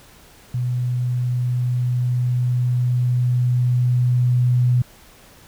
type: tone with level ramp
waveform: sine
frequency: 123.8 Hz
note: B2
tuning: 5 cents sharp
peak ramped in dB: -19 to -13 dBFS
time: 0.54-4.82 s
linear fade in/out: 5 ms
effects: pink hiss -48 dBFS RMS until 5.47 s